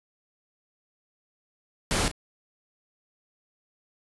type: noise with echo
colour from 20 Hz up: pink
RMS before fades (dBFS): -25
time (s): 1.91-2.08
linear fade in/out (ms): 0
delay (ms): 34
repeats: 1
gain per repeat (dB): -12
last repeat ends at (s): 2.114
effects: resampled to 24000 Hz

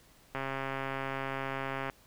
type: click train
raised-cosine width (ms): 0.5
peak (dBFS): -20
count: 210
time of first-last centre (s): 0.35-1.898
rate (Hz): 135
effects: pink hiss -61 dBFS RMS until 2.06 s

